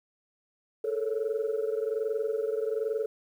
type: tone cluster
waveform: sine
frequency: 431.9 / 453.1 / 555 Hz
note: A4 / A#4 / C#5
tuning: -32 / -49 / +2 cents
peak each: -29 / -30 / -35 dBFS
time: 0.84-3.06 s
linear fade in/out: 5 ms
effects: tanh soft clip ceiling -21 dBFS + 10-bit